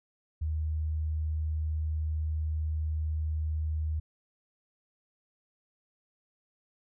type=tone; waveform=sine; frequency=77.78 Hz; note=D#2; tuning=in tune; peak=-28 dBFS; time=0.41-4 s; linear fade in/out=10 ms; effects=none